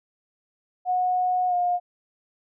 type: tone with pitch glide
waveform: sine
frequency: 730 to 711.7 Hz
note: F#5 to F5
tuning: -24 to +33 cents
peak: -20 dBFS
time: 0.85-1.8 s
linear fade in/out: 50 ms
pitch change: -43 cents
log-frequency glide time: 1.48-1.54 s
effects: none